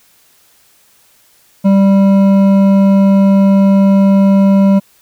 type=tone with hard clipping; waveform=sine; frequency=196 Hz; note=G3; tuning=in tune; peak=-7 dBFS; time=1.64-4.8 s; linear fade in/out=20 ms; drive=9 dB; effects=white hiss -50 dBFS RMS until 5.01 s